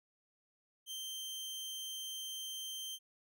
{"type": "tone", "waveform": "sawtooth", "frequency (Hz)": 3136, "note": "G7", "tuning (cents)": 0, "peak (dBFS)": -38, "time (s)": [0.86, 2.99], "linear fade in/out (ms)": 50, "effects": []}